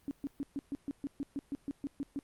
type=tone bursts; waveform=sine; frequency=281 Hz; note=C#4; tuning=24 cents sharp; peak=-33 dBFS; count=14; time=0.08-2.19 s; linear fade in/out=0 ms; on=30 ms; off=130 ms; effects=pink hiss -67 dBFS RMS until 2.23 s + Opus 32 kbps